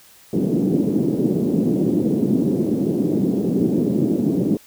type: band-pass noise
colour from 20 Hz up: pink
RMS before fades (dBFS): -19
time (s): 0.33-4.57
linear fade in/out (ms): 2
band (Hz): 180 to 360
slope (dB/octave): 24
effects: white hiss -49 dBFS RMS until 4.66 s